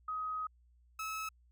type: tone pair in turn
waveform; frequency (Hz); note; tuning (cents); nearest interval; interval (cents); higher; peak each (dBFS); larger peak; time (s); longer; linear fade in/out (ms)
sine / 30% pulse; 1260 / 1295.4; D#6 / E6; +21 / -31; unison; 48; second; -35 / -35; neither; 0.08-0.47 / 0.99-1.29; first; 5
effects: added 60 Hz sine -63 dBFS peak until 1.51 s